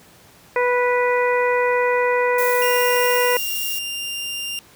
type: harmonic tone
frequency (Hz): 491.9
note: B4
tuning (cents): -7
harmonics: 1 / 2 / 3 / 4 / 5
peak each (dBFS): -18 / -22 / -28 / -24 / -30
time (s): 0.56-3.37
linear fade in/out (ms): 2
type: noise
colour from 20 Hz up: violet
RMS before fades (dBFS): -27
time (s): 2.38-3.79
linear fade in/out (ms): 5
type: tone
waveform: sawtooth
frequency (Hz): 2794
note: F7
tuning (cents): 0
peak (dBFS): -22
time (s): 2.62-4.59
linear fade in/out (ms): 0
effects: pink hiss -49 dBFS RMS until 4.75 s + high-pass 80 Hz 12 dB/octave